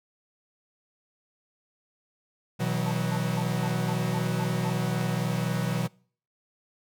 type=chord; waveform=45% pulse; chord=B suspended fourth; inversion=none; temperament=equal with one note detuned; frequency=123.47 / 161.05 / 185 Hz; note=B2 / E3 / F#3; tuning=0 / -40 / 0 cents; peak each=-30 dBFS; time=2.59-5.88 s; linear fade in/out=20 ms
type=tone bursts; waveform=sine; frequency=882 Hz; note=A5; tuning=4 cents sharp; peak=-33 dBFS; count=8; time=2.86-4.7 s; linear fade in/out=5 ms; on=55 ms; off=200 ms
effects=noise-tail reverb RT60 0.5 s tail -25 dB re dry